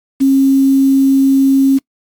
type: tone with quantisation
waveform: sine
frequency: 270.7 Hz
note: C#4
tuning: 41 cents flat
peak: -6 dBFS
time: 0.2-1.79 s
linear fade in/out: 20 ms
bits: 5
effects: noise-tail reverb RT60 0.1 s tail -23 dB re dry + MP3 96 kbps